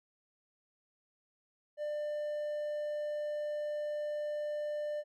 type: tone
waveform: triangle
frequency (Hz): 596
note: D5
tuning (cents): +25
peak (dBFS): -32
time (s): 1.77-5.04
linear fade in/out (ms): 50
effects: none